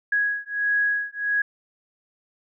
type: beating tone pair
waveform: sine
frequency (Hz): 1661.2 / 1662.7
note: G#6 / G#6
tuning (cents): 0 / +2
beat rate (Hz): 1.5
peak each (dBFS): -24 / -24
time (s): 0.12-1.42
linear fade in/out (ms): 5
effects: none